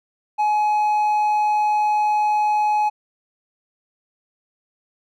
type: tone with hard clipping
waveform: sine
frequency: 844 Hz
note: G#5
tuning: 28 cents sharp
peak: -17 dBFS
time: 0.38-2.9 s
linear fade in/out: 20 ms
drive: 3 dB
effects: none